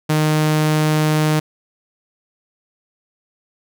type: tone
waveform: sawtooth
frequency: 154 Hz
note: D#3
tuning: 17 cents flat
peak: -10 dBFS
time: 0.09-1.4 s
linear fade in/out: 10 ms
effects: none